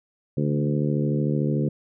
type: harmonic tone with a mistuned harmonic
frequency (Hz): 73.42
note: D2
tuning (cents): 0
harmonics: 2 / 3 / 4 / 5 / 6 / 7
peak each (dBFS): -23 / -27 / -29 / -31 / -33 / -34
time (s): 0.37-1.69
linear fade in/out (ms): 5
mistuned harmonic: 2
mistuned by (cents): -24
effects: none